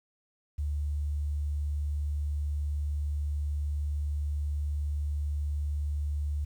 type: tone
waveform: sine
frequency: 73.42 Hz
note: D2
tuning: in tune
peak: -28 dBFS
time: 0.58-6.45 s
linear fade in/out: 10 ms
effects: 10-bit